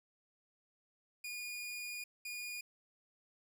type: tone bursts at uneven times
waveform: sawtooth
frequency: 2441 Hz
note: D#7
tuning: 34 cents flat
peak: -38 dBFS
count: 2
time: 1.24-2.04 / 2.25-2.61 s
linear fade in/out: 5 ms
effects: none